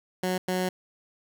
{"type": "tone bursts at uneven times", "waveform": "15% pulse", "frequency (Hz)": 183.8, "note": "F#3", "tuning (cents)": -11, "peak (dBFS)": -19, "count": 2, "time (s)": [[0.23, 0.38], [0.48, 0.69]], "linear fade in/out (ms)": 5, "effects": []}